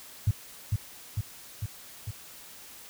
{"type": "tone with echo", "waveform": "sine", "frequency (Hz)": 103.83, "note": "G#2", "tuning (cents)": 0, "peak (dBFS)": -19, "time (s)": [0.27, 0.31], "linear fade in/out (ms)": 5, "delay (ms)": 450, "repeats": 4, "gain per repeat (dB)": -3, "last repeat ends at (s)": 2.11, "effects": ["white hiss -48 dBFS RMS until 2.89 s"]}